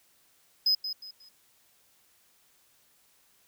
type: tone with echo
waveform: triangle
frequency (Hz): 5050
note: D#8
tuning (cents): +25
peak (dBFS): -20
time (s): 0.66-0.75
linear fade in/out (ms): 5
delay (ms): 180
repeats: 3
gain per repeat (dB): -10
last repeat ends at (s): 1.29
effects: white hiss -65 dBFS RMS until 3.47 s